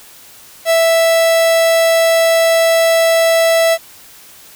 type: tone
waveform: 45% pulse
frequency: 659.3 Hz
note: E5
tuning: in tune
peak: -9 dBFS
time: 0.65-3.78 s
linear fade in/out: 50 ms
effects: white hiss -40 dBFS RMS until 4.55 s